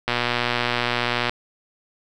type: click train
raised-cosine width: 0.3 ms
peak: -5 dBFS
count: 148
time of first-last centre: 0.08-1.295 s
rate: 121 Hz
effects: none